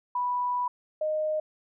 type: tone pair in turn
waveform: sine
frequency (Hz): 985 / 617.5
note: B5 / D#5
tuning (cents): -5 / -13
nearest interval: minor sixth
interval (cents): 808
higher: first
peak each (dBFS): -25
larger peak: neither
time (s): 0.15-0.68 / 1.01-1.4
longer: first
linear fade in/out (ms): 5
effects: none